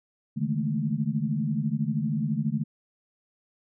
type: tone cluster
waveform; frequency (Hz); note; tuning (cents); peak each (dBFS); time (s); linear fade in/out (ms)
sine; 143.7 / 157.4 / 212 / 224.3; D3 / D#3 / G#3 / A3; -37 / +20 / +36 / +34; -30; 0.36-2.64; 20
effects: none